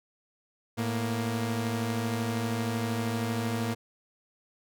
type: tone pair together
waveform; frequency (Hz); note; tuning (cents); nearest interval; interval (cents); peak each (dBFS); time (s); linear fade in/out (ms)
sawtooth; 110.8 / 234.4; A2 / A#3; +13 / +10; octave + minor second; 1297; -27; 0.77-3.75; 20
effects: none